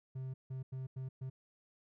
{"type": "tone bursts at uneven times", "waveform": "triangle", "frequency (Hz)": 130.81, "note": "C3", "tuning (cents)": 0, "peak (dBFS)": -37, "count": 5, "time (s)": [[0.15, 0.34], [0.5, 0.63], [0.72, 0.87], [0.96, 1.09], [1.21, 1.3]], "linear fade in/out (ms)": 10, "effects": []}